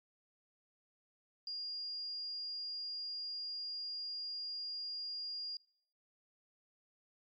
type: tone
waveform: sine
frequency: 4828 Hz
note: D8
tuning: 47 cents sharp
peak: -39 dBFS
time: 1.47-5.57 s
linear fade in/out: 2 ms
effects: noise-tail reverb RT60 0.6 s tail -24 dB re dry + MP3 48 kbps